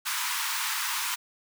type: high-pass noise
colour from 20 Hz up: pink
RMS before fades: -30 dBFS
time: 0.05-1.16 s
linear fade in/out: 20 ms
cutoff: 890 Hz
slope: 96 dB/octave
effects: none